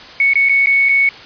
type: tone with dropouts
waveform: sine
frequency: 2217 Hz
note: C#7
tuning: in tune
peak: -9 dBFS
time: 0.2-1.09 s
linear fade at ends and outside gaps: 2 ms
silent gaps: 0.335-0.355 / 0.488-0.494 / 0.66-0.67 / 0.888-0.892 s
effects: white hiss -35 dBFS RMS until 1.25 s + resampled to 11025 Hz